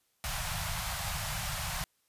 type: band-stop noise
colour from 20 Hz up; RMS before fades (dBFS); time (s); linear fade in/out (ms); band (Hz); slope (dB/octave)
pink; -35; 0.24-1.84; 0; 170 to 630; 48
effects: white hiss -74 dBFS RMS until 2.08 s + resampled to 32000 Hz